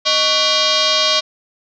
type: tone with frequency modulation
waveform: sine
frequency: 250.4 Hz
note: B3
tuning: 24 cents sharp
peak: -12 dBFS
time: 0.05-1.21 s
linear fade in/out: 20 ms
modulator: 872 Hz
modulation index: 5.6
effects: none